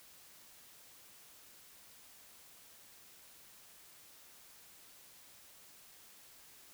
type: silence
effects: white hiss -59 dBFS RMS until 6.73 s